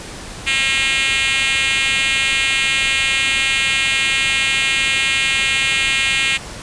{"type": "tone with high-pass filter", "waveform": "5% pulse", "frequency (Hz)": 269.3, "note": "C#4", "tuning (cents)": -50, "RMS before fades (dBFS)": -17, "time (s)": [0.46, 6.38], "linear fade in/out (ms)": 20, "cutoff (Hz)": 2400, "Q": 2.4, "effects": ["pink hiss -32 dBFS RMS until 6.62 s", "resampled to 22050 Hz"]}